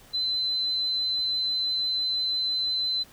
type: tone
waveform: sine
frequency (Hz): 4047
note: B7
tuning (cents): +42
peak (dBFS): -24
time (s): 0.13-3.04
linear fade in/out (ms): 20
effects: pink hiss -53 dBFS RMS until 3.12 s